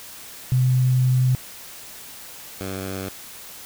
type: tone pair in turn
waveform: sine / 10% pulse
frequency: 127.8 / 95.3 Hz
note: C3 / G2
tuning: -40 / -48 cents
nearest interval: perfect fourth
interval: 508 cents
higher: first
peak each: -15 / -20 dBFS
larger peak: first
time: 0.52-1.35 / 2.61-3.09 s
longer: first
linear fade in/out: 0 ms
effects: white hiss -40 dBFS RMS until 3.65 s